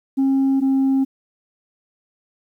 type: tone pair in turn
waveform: sine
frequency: 270 / 268.5 Hz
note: C#4 / C4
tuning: -45 / +45 cents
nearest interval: unison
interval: 10 cents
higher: first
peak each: -12 dBFS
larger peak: neither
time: 0.17-0.61 / 0.61-1.05 s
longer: neither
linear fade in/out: 20 ms
effects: tanh soft clip ceiling -13 dBFS + 9-bit